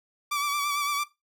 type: tone with vibrato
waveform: sawtooth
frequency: 1157 Hz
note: D6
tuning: 26 cents flat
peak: -22 dBFS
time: 0.31-1.04 s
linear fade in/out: 10 ms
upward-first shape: sine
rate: 8.9 Hz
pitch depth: 38 cents each way
effects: noise-tail reverb RT60 0.2 s tail -17 dB re dry